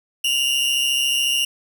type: tone pair together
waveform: 40% pulse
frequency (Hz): 2794 / 2928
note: F7 / F#7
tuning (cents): 0 / -19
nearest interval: minor second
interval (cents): 81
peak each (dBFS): -18 / -22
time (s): 0.24-1.45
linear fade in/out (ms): 5
effects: none